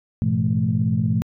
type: tone cluster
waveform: sine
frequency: 105.5 / 122.3 / 167.4 / 216.2 Hz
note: G#2 / B2 / E3 / A3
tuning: +28 / -16 / +27 / -30 cents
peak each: -23 / -22 / -23 / -23 dBFS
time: 0.22-1.22 s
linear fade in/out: 0 ms
effects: tanh soft clip ceiling -7 dBFS